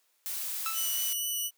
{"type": "noise", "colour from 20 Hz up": "blue", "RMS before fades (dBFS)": -35, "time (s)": [0.26, 1.13], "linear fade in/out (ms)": 0}
{"type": "tone with exponential decay", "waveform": "sawtooth", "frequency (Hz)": 1318.5, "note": "E6", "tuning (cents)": 0, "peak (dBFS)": -26, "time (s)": [0.66, 0.97], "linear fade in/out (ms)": 1, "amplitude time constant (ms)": 66}
{"type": "tone with vibrato", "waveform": "5% pulse", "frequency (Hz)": 2960, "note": "F#7", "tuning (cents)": 0, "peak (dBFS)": -22, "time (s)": [0.73, 1.51], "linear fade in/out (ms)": 50, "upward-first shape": "sine", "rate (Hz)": 4.1, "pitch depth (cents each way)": 9}
{"effects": ["white hiss -71 dBFS RMS until 1.57 s", "high-pass 400 Hz 12 dB/octave"]}